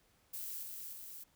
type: noise with echo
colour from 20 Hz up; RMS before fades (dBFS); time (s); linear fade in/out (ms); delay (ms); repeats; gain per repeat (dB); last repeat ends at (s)
violet; -43; 0.33-0.64; 10; 300; 2; -3; 1.24
effects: pink hiss -71 dBFS RMS until 1.35 s